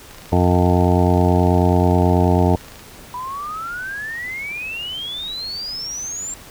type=click train; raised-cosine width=0.2 ms; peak=-23 dBFS; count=74; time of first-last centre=0.11-2.794 s; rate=27.2 Hz
type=harmonic tone; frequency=89.3 Hz; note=F2; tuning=39 cents sharp; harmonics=1 / 2 / 3 / 4 / 5 / 7 / 8 / 9 / 10; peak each=-16 / -19 / -21 / -22 / -23 / -24 / -25 / -26 / -26 dBFS; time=0.32-2.56 s; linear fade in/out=5 ms
type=exponential sweep; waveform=sine; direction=up; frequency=975 to 7459 Hz; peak=-25 dBFS; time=3.14-6.34 s; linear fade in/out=2 ms
effects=pink hiss -41 dBFS RMS until 6.5 s